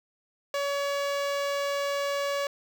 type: tone with notch filter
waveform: sawtooth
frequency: 565 Hz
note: C#5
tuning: 33 cents sharp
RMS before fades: -29 dBFS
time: 0.54-2.47 s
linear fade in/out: 2 ms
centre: 11000 Hz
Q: 0.83
effects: none